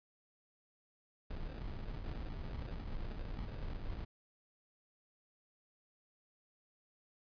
brown noise with sample-and-hold, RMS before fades -42 dBFS, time 1.3-4.05 s, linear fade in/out 10 ms, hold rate 1050 Hz, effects resampled to 11025 Hz

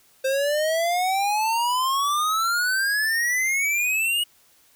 square exponential sweep, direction up, 523.3 to 2912 Hz, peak -21 dBFS, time 0.24-4.24 s, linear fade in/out 10 ms, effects white hiss -58 dBFS RMS until 4.75 s

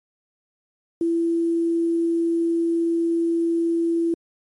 sine tone with quantisation, 334.8 Hz, E4, 27 cents sharp, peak -18 dBFS, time 1.01-4.14 s, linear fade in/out 2 ms, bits 8, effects MP3 48 kbps

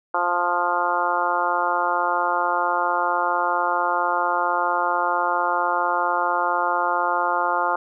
harmonic tone, 175.6 Hz, F3, 10 cents sharp, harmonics 2 / 3 / 4 / 5 / 6 / 7 / 8, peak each -33 / -29 / -27 / -24 / -26 / -26 / -27 dBFS, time 0.14-7.76 s, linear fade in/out 5 ms, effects none

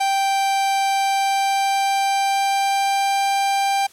45% pulse tone with pitch glide, 784 to 790.4 Hz, G5 to G5, 0 to +14 cents, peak -17 dBFS, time 0-3.87 s, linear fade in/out 10 ms, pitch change +14 cents, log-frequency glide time 0.87-3.23 s, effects white hiss -49 dBFS RMS until 3.92 s + low-pass 11000 Hz 12 dB/octave

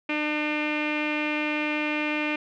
sawtooth tone with low-pass filter, 300.9 Hz, D4, 42 cents sharp, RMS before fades -27 dBFS, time 0.09-2.36 s, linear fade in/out 5 ms, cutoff 2500 Hz, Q 6.7, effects none

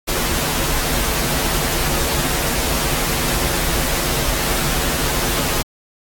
pink noise with comb filter, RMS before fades -19 dBFS, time 0.07-5.63 s, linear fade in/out 20 ms, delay 10 ms, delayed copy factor -0.8, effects AAC 64 kbps

